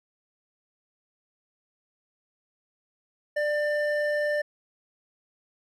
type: tone pair together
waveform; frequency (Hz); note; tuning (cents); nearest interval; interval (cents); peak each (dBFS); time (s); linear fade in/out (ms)
triangle; 592.7 / 1790; D5 / A6; +16 / +29; octave + perfect fifth; 1913; -22 / -27; 3.36-4.42; 10
effects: tanh soft clip ceiling -17 dBFS